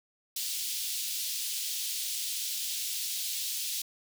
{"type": "high-pass noise", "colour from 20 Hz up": "pink", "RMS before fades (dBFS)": -34, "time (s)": [0.36, 3.82], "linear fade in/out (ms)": 5, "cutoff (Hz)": 3300, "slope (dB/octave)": 24, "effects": []}